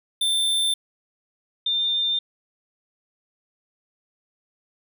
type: tone pair in turn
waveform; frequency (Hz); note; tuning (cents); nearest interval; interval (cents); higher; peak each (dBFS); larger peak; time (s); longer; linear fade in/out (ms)
square / sine; 3562 / 3603; A7 / A7; +21 / +40; unison; 19; second; -20; neither; 0.21-0.74 / 1.66-2.19; neither; 5
effects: none